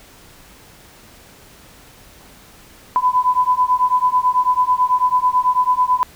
sine beating tone pair, 998 / 1007.1 Hz, B5 / B5, +18 / +34 cents, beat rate 9.1 Hz, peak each -16 dBFS, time 2.96-6.03 s, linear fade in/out 0 ms, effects pink hiss -45 dBFS RMS until 6.15 s

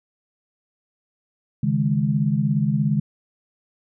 sine chord, C# suspended second, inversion none, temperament equal, 138.59 / 155.56 / 207.7 Hz, C#3 / D#3 / G#3, 0 / 0 / 0 cents, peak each -22 dBFS, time 1.63-3 s, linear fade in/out 5 ms, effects none

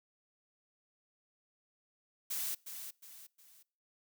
blue noise with echo, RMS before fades -37 dBFS, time 2.3-2.55 s, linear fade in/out 10 ms, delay 360 ms, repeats 3, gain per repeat -8 dB, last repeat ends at 3.63 s, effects noise-tail reverb RT60 0.5 s tail -25 dB re dry

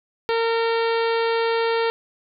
harmonic tone, 457.9 Hz, A#4, 31 cents flat, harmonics 1 / 2 / 3 / 4 / 5 / 6 / 7 / 8 / 9 / 10, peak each -20 / -26 / -30 / -32 / -34 / -36 / -37 / -38 / -39 / -40 dBFS, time 0.29-1.9 s, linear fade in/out 0 ms, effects none

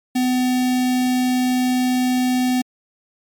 square tone with notch filter, 252.2 Hz, B3, 36 cents sharp, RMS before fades -18 dBFS, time 0.15-2.62 s, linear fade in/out 10 ms, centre 1300 Hz, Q 1.9, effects MP3 96 kbps

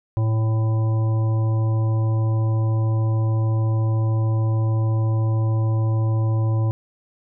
harmonic tone, 110.8 Hz, A2, 13 cents sharp, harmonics 1 / 3 / 5 / 7 / 9, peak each -17 / -32 / -35 / -40 / -38 dBFS, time 0.17-6.71 s, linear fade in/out 0 ms, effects none

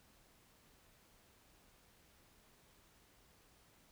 silence, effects pink hiss -68 dBFS RMS until 3.91 s

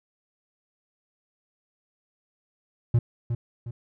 triangle tone with echo, 118.1 Hz, A#2, 23 cents sharp, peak -14 dBFS, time 2.94-2.99 s, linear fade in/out 5 ms, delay 360 ms, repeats 2, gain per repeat -8 dB, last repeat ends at 3.71 s, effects none

